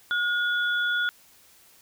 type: tone pair together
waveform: sine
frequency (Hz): 1438 / 3420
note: F#6 / A7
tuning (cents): -50 / -50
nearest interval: octave + minor third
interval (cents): 1500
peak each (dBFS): -23 / -31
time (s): 0.11-1.09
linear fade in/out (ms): 0
effects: white hiss -56 dBFS RMS until 1.81 s